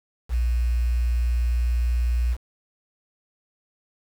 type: tone with quantisation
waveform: sine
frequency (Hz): 59.9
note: A#1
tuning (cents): +48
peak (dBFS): -19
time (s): 0.29-2.37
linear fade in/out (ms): 50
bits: 7
effects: none